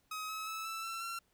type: tone with pitch steps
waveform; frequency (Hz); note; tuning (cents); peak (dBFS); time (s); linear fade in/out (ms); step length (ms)
sawtooth; 1267 / 1285.4 / 1304.1 / 1323.1 / 1342.3 / 1361.9; D#6 / E6 / E6 / E6 / E6 / F6; +31 / -44 / -19 / +6 / +31 / -44; -35; 0.11-1.19; 5; 180
effects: pink hiss -74 dBFS RMS until 1.33 s